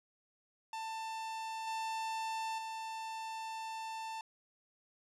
45% pulse tone with level steps, 890 Hz, A5, 20 cents sharp, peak -39 / -36 / -40 dBFS, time 0.73-4.21 s, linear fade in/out 2 ms, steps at 1.67 / 2.58 s, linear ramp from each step 5 ms, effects low-pass 8000 Hz 12 dB/octave

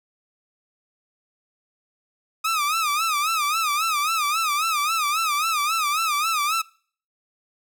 sawtooth tone with vibrato, 1244.5 Hz, D#6, in tune, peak -17 dBFS, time 2.44-6.62 s, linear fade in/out 10 ms, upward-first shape sine, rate 3.7 Hz, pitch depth 130 cents each way, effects noise-tail reverb RT60 0.5 s tail -24 dB re dry

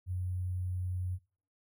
sine tone with sample-and-hold, 91.1 Hz, F#2, 26 cents flat, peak -32 dBFS, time 0.06-1.19 s, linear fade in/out 50 ms, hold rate 11025 Hz, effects noise-tail reverb RT60 0.4 s tail -21 dB re dry

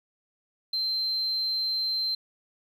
sine tone, 4120 Hz, C8, 28 cents flat, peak -24 dBFS, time 0.73-2.15 s, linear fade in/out 5 ms, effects tanh soft clip ceiling -22 dBFS + 10-bit

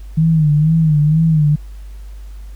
sine tone with vibrato, 155.56 Hz, D#3, in tune, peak -9 dBFS, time 0.17-1.56 s, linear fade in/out 10 ms, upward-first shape sine, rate 2.1 Hz, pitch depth 88 cents each way, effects added 50 Hz sine -29 dBFS peak until 2.55 s + pink hiss -51 dBFS RMS until 2.55 s

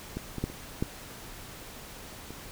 clicks, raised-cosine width 3 ms, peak -20 / -21 / -15 / -30 / -14 / -29 dBFS, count 6, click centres 0.17 / 0.383 / 0.44 / 0.5 / 0.825 / 2.306 s, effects pink hiss -45 dBFS RMS until 2.51 s

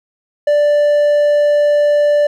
triangle tone, 587.3 Hz, D5, in tune, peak -7 dBFS, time 0.47-2.27 s, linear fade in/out 5 ms, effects none

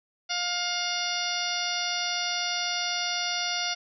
harmonic tone with a mistuned harmonic, 708 Hz, F5, 23 cents sharp, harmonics 1 / 2 / 3 / 4 / 5 / 6 / 7 / 8, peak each -35 / -35 / -35 / -35 / -35 / -35 / -35 / -35 dBFS, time 0.29-3.75 s, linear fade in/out 20 ms, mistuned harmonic 6, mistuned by +78 cents, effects none

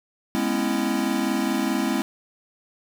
square chord, C# minor seventh, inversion second, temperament equal with one note detuned, 207.7 / 246.9 / 271.8 / 329.6 Hz, G#3 / B3 / C#4 / E4, 0 / 0 / -34 / 0 cents, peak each -28 dBFS, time 0.35-2.02 s, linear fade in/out 0 ms, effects none

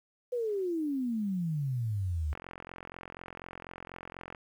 sine exponential sweep, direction down, 504 to 71 Hz, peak -29 dBFS, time 0.32-2.34 s, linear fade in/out 10 ms
click train, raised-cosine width 0.5 ms, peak -27 dBFS, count 90, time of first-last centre 2.33-4.348 s, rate 44.1 Hz
effects 10-bit

